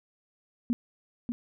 sine tone with echo, 239.2 Hz, A#3, 45 cents sharp, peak -23 dBFS, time 0.7-0.73 s, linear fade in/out 0 ms, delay 590 ms, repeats 1, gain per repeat -5 dB, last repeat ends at 1.32 s, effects none

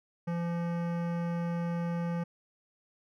sine tone with hard clipping, 170.9 Hz, F3, 37 cents flat, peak -32 dBFS, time 0.27-2.24 s, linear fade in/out 10 ms, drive 17 dB, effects none

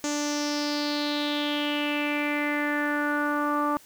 sawtooth tone with low-pass filter sweep, 293.7 Hz, D4, in tune, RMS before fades -27 dBFS, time 0.04-3.77 s, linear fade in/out 0 ms, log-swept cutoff 6800 to 1100 Hz, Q 5.1, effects white hiss -53 dBFS RMS until 3.85 s

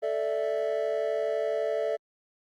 triangle chord, A suspended fourth, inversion none, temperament equal, 440 / 587.3 / 659.3 Hz, A4 / D5 / E5, 0 / 0 / 0 cents, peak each -28 dBFS, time 0.02-1.97 s, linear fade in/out 20 ms, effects tanh soft clip ceiling -17 dBFS + Opus 32 kbps

